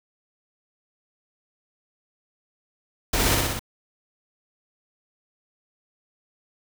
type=noise with echo; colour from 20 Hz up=pink; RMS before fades=-23 dBFS; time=3.13-3.35 s; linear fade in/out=5 ms; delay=61 ms; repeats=4; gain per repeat=-2 dB; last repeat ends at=3.594 s; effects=none